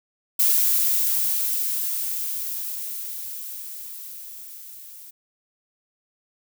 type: noise with level ramp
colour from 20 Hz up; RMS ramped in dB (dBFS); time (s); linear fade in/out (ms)
violet; -18 to -43; 0.39-5.11; 10
effects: none